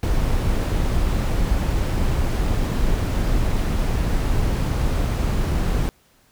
brown noise, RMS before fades -20 dBFS, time 0.03-5.89 s, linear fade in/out 0 ms, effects pink hiss -58 dBFS RMS until 6.31 s

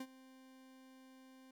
40% pulse tone with ADSR envelope, 261.6 Hz, C4, in tune, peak -40 dBFS, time 0-1.51 s, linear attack 5 ms, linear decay 55 ms, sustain -17 dB, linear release 4 ms, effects 13-bit

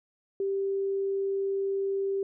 sine tone, 392 Hz, G4, in tune, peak -26 dBFS, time 0.4-2.23 s, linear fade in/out 2 ms, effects none

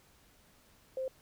sine tone, 523.3 Hz, C5, in tune, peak -33 dBFS, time 0.97-1.08 s, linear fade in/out 2 ms, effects pink hiss -64 dBFS RMS until 1.21 s

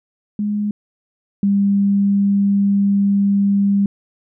sine tone pair in turn, 207.7 / 199.72 Hz, G#3 / G3, 0 / +33 cents, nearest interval minor second, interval 67 cents, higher first, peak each -17 / -12 dBFS, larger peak second, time 0.39-0.71 / 1.43-3.86 s, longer second, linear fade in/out 2 ms, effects none

